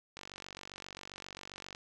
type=click train; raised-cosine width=0.2 ms; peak=-27 dBFS; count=76; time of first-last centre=0.17-1.749 s; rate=47.5 Hz; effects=none